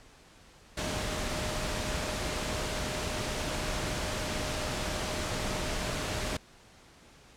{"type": "tone in noise", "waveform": "sine", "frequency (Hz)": 613, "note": "D#5", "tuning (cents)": -26, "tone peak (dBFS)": -41, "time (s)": [0.77, 6.37], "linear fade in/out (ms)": 5, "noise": "pink", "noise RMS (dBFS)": -33, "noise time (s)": [0.77, 6.37], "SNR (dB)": -11, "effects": ["pink hiss -56 dBFS RMS until 7.36 s", "low-pass 8000 Hz 12 dB/octave"]}